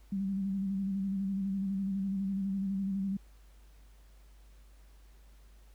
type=tone with vibrato; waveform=sine; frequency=194.6 Hz; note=G3; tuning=12 cents flat; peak=-30 dBFS; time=0.12-3.17 s; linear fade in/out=5 ms; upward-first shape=square; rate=12 Hz; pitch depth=32 cents each way; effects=added 50 Hz sine -54 dBFS peak until 5.74 s + pink hiss -67 dBFS RMS until 5.74 s